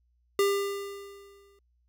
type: tone with exponential decay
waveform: square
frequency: 399.5 Hz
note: G4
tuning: 33 cents sharp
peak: -21 dBFS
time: 0.39-1.59 s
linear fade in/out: 2 ms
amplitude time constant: 260 ms
effects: added 60 Hz sine -66 dBFS peak until 1.88 s